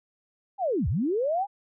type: linear two-way sweep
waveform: sine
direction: down then up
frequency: 830.6 to 64.1 to 830.6 Hz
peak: -23 dBFS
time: 0.58-1.47 s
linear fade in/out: 50 ms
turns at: 0.88 s
effects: none

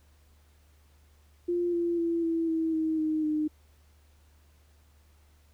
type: tone with pitch steps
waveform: sine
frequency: 349.2 / 342.6 / 336.1 / 329.8 / 323.6 / 317.5 / 311.5 / 305.6 Hz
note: F4 / F4 / E4 / E4 / E4 / D#4 / D#4 / D#4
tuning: 0 / -33 / +34 / +1 / -32 / +35 / +2 / -31 cents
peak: -25 dBFS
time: 1.48-3.48 s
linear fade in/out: 10 ms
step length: 250 ms
effects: added 74 Hz sine -58 dBFS peak until 5.53 s + pink hiss -67 dBFS RMS until 5.53 s

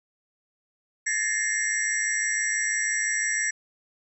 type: tone cluster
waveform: sine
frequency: 1727 / 1833 / 2100 / 5770 / 7720 Hz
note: A6 / A#6 / C7 / F#8 / B8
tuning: -33 / -30 / +6 / -44 / -40 cents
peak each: -30 dBFS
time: 1.06-3.51 s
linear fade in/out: 10 ms
effects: none

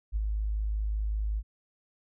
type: tone with ADSR envelope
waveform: sine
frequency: 52.6 Hz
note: G#1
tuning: 23 cents sharp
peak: -24 dBFS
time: 0.12-1.43 s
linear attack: 41 ms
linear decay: 16 ms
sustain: -3 dB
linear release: 51 ms
effects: none

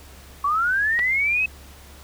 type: linear sweep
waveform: sine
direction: up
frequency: 1108.7 to 2597 Hz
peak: -18 dBFS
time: 0.44-1.46 s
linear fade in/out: 5 ms
type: clicks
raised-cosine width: 0.3 ms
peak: -16 dBFS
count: 2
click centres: 0.99 / 0.995 s
effects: added 69 Hz sine -44 dBFS peak until 2.03 s + pink hiss -47 dBFS RMS until 2.03 s

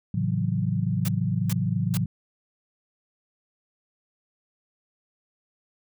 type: chord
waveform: sine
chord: F# minor seventh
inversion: first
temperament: equal with one note detuned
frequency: 110 / 135.9 / 164.81 / 185 Hz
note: A2 / C#3 / E3 / F#3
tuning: 0 / -34 / 0 / 0 cents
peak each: -27 / -29 / -28 / -28 dBFS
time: 0.14-2.06 s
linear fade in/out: 5 ms
type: noise bursts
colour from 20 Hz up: white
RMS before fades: -33 dBFS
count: 3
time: 1.05-1.972 s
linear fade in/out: 2 ms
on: 34 ms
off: 410 ms
effects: none

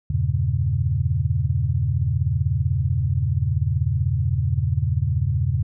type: chord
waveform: sine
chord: E diminished seventh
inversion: none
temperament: equal with one note detuned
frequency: 82.41 / 98 / 118.72 / 138.59 Hz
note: E2 / G2 / Bb2 / Db3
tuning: 0 / 0 / +32 / 0 cents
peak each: -24 dBFS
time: 0.1-5.63 s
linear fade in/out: 5 ms
effects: none

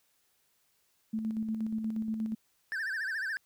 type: tone with tremolo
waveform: sine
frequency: 220 Hz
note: A3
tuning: in tune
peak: -29 dBFS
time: 1.13-2.35 s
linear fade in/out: 10 ms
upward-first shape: square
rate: 8.4 Hz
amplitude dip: 40%
type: tone with vibrato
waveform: triangle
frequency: 1662 Hz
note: G#6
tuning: 1 cent sharp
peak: -30 dBFS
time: 2.72-3.37 s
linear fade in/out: 0 ms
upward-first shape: sine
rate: 14 Hz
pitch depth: 160 cents each way
effects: white hiss -72 dBFS RMS until 3.45 s

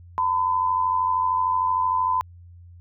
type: tone pair together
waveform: sine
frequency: 914.9 / 1008 Hz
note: A#5 / B5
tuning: -33 / +35 cents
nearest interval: major second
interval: 168 cents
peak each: -26 / -20 dBFS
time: 0.18-2.21 s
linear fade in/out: 0 ms
effects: added 87 Hz sine -43 dBFS peak until 2.8 s

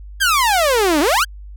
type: exponential two-way sweep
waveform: sawtooth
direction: down then up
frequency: 1661 to 279.6 to 1661 Hz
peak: -9 dBFS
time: 0.2-1.25 s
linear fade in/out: 20 ms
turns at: 1 s
effects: added 50 Hz sine -32 dBFS peak until 1.56 s

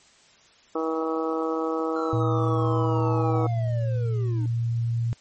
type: harmonic tone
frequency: 160.7 Hz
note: E3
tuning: 44 cents flat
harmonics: 2 / 3 / 4 / 5 / 6 / 7 / 8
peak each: -28 / -27 / -36 / -35 / -40 / -35 / -34 dBFS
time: 0.75-3.47 s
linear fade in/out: 5 ms
type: linear sweep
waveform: triangle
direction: down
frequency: 1375 to 290 Hz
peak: -31 dBFS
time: 1.96-4.46 s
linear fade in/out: 2 ms
type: tone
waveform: sine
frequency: 116.54 Hz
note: A#2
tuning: in tune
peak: -22 dBFS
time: 2.13-5.13 s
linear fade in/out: 0 ms
effects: white hiss -56 dBFS RMS until 5.2 s + MP3 32 kbps

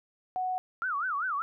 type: tone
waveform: sine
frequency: 740 Hz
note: F#5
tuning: in tune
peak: -28 dBFS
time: 0.36-0.58 s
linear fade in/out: 0 ms
type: tone with vibrato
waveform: sine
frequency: 1309 Hz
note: E6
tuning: 13 cents flat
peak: -28 dBFS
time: 0.82-1.42 s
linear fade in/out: 0 ms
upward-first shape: sine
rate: 5.1 Hz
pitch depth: 280 cents each way
effects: none

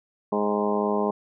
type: harmonic tone with a mistuned harmonic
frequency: 103.83 Hz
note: G#2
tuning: in tune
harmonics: 2 / 3 / 4 / 5 / 6 / 7 / 8 / 9 / 10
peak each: -27 / -34 / -26 / -33 / -30 / -38 / -32 / -33 / -32 dBFS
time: 0.32-1.11 s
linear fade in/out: 5 ms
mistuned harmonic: 8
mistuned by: -25 cents
effects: none

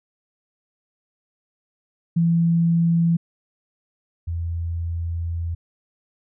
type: tone pair in turn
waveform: sine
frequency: 167.9 / 84.22 Hz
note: E3 / E2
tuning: +32 / +38 cents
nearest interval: octave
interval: 1194 cents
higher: first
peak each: -15 / -23 dBFS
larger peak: first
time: 2.16-3.17 / 4.27-5.55 s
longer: second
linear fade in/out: 10 ms
effects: none

